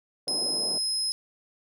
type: band-pass noise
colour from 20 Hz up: white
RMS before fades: -39 dBFS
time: 0.27-0.78 s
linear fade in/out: 5 ms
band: 190 to 660 Hz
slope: 24 dB/octave
type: tone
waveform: 35% pulse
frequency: 5120 Hz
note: D#8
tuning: 49 cents sharp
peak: -23 dBFS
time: 0.28-1.12 s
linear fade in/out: 0 ms
effects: none